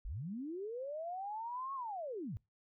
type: linear two-way sweep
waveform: sine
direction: up then down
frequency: 33.62 to 1108.7 to 80.8 Hz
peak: -39 dBFS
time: 0.05-2.37 s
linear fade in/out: 0 ms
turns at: 1.74 s
effects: noise-tail reverb RT60 0.2 s tail -21 dB re dry